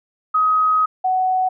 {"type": "tone pair in turn", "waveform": "sine", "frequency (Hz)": [1262, 745.4], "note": ["D#6", "F#5"], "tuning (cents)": [24, 13], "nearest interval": "major sixth", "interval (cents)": 911, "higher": "first", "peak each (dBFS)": [-13, -15], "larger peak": "first", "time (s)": [[0.34, 0.86], [1.04, 1.49]], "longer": "first", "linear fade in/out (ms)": 10, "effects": []}